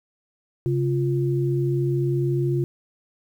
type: tone pair together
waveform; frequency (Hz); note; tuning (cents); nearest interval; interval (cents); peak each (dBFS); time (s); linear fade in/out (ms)
sine; 135.34 / 349.2; C#3 / F4; -41 / 0; octave + major third; 1641; -21 / -24; 0.66-2.64; 0
effects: 9-bit